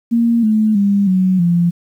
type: tone with pitch steps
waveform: sine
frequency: 233.1 / 216.2 / 200.6 / 186.08 / 172.62 Hz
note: A#3 / A3 / G3 / F#3 / F3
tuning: 0 / -30 / +40 / +10 / -20 cents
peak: -10 dBFS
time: 0.11-1.71 s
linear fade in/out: 20 ms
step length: 320 ms
effects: 8-bit